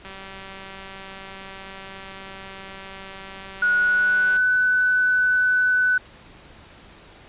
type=click train; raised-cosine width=0.3 ms; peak=-23 dBFS; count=834; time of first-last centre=0.05-4.366 s; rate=193 Hz
type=tone with pitch glide; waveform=sine; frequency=1458 to 1498.1 Hz; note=F#6 to F#6; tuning=-26 to +21 cents; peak=-16 dBFS; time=3.62-5.98 s; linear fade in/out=5 ms; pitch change=+47 cents; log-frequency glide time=3.75-4.42 s
effects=pink hiss -47 dBFS RMS until 7.28 s + resampled to 8000 Hz